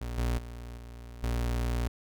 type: tone with level steps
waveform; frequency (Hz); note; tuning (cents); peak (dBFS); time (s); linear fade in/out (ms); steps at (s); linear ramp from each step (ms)
35% pulse; 59.3; A#1; +30; -32 / -25 / -38 / -41 / -26; 0.01-1.88; 5; 0.18 / 0.38 / 0.77 / 1.23; 2
effects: none